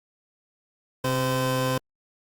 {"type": "tone pair together", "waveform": "25% pulse", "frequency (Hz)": [130.81, 514.5], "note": ["C3", "C5"], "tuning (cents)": [0, -29], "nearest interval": "2 octaves", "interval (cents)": 2371, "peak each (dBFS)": -22, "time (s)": [1.04, 1.78], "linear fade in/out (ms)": 5, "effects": ["Opus 48 kbps"]}